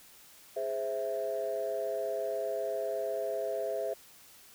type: chord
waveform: sine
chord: Ab augmented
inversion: none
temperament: equal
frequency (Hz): 415.3 / 523.3 / 659.3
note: Ab4 / C5 / E5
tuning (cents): 0 / 0 / 0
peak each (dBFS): -36 / -35 / -33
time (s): 0.56-3.94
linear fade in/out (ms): 10
effects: tanh soft clip ceiling -24 dBFS + white hiss -56 dBFS RMS until 4.54 s